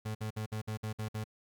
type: tone bursts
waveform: 35% pulse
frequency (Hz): 108.3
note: A2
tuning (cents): -27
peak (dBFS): -33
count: 8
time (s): 0.05-1.242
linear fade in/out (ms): 10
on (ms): 100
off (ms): 56
effects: 12-bit